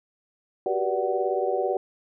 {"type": "tone cluster", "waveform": "sine", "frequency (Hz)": [374.5, 392.6, 484.9, 582, 748], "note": ["F#4", "G4", "B4", "D5", "F#5"], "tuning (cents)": [21, 3, -32, -16, 19], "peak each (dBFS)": -29, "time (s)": [0.66, 1.77], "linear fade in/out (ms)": 2, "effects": []}